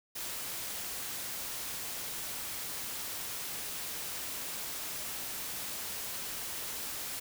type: noise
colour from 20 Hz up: white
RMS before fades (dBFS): -39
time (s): 0.15-7.2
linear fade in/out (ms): 10
effects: none